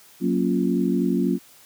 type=chord; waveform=sine; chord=Gb major seventh; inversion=none; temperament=equal with one note detuned; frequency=184.46 / 233.1 / 277.2 / 349.2 Hz; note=Gb3 / Bb3 / Db4 / F4; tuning=-5 / 0 / 0 / 0 cents; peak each=-23 / -24 / -24 / -26 dBFS; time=0.2-1.39 s; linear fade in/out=50 ms; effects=white hiss -51 dBFS RMS until 1.65 s + high-pass 100 Hz 12 dB/octave

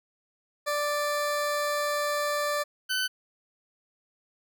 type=tone pair in turn; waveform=20% pulse; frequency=587.3 / 1512.7 Hz; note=D5 / F#6; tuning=0 / +38 cents; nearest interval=octave + major third; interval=1638 cents; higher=second; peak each=-21 dBFS; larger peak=neither; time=0.66-2.64 / 2.89-3.08 s; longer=first; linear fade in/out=20 ms; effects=none

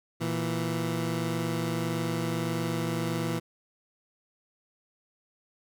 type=tone pair together; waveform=20% pulse; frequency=117.61 / 165.6 Hz; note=A#2 / E3; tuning=+16 / +8 cents; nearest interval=tritone; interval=592 cents; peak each=-27 / -25 dBFS; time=0.2-3.4 s; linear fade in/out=20 ms; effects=none

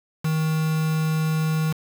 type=tone with quantisation; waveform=triangle; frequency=157.7 Hz; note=D#3; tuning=24 cents sharp; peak=-18 dBFS; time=0.24-1.73 s; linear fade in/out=10 ms; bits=5; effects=none

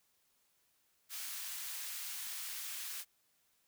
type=high-pass noise; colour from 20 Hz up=white; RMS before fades=-43 dBFS; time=1.09-3.05 s; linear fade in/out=50 ms; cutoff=1400 Hz; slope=12 dB/octave; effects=white hiss -75 dBFS RMS until 3.67 s

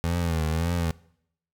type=tone with vibrato; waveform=25% pulse; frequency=82.41 Hz; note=E2; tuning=in tune; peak=-20 dBFS; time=0.04-0.91 s; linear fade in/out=0 ms; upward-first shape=triangle; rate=1.8 Hz; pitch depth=110 cents each way; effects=noise-tail reverb RT60 0.7 s tail -22 dB re dry

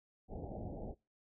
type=low-pass noise; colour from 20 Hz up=pink; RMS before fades=-44 dBFS; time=0.28-0.95 s; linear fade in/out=50 ms; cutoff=810 Hz; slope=96 dB/octave; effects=noise-tail reverb RT60 0.3 s tail -26 dB re dry

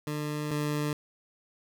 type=tone pair in turn; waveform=20% pulse; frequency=149.7 / 148.67 Hz; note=D3 / D3; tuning=+33 / +22 cents; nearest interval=unison; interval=11 cents; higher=first; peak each=-26 / -23 dBFS; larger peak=second; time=0.07-0.51 / 0.51-0.93 s; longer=first; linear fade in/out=2 ms; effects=none

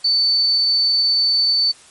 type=tone; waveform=sine; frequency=4520 Hz; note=C#8; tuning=33 cents sharp; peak=-13 dBFS; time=0.04-1.72 s; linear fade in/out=10 ms; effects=white hiss -46 dBFS RMS until 1.9 s + MP3 48 kbps

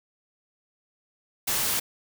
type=noise; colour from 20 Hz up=white; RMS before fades=-26 dBFS; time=1.47-1.8 s; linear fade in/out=10 ms; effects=none

